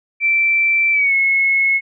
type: tone with pitch glide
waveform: sine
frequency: 2338 to 2181 Hz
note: D7 to C#7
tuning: -8 to -29 cents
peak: -12 dBFS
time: 0.2-1.81 s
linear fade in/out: 50 ms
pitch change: -121 cents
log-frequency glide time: 0.92-1.14 s
effects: none